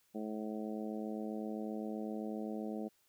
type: harmonic tone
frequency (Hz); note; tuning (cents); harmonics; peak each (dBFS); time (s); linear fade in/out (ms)
107.7; A2; -37; 2 / 3 / 4 / 5 / 6 / 7; -40 / -44 / -46 / -48 / -50 / -51; 0.14-2.89; 20
effects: white hiss -73 dBFS RMS until 3.08 s